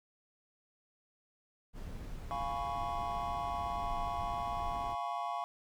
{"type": "noise", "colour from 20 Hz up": "brown", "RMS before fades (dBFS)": -43, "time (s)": [1.73, 4.96], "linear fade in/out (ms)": 50}
{"type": "chord", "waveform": "triangle", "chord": "C# dominant seventh", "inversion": "first", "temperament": "equal with one note detuned", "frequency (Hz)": [698.5, 830.6, 992.3, 1108.7], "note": ["E#5", "G#5", "B5", "C#6"], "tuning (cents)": [0, 0, 8, 0], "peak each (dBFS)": [-37, -39, -40, -38], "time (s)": [2.31, 5.44], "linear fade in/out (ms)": 0}
{"effects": []}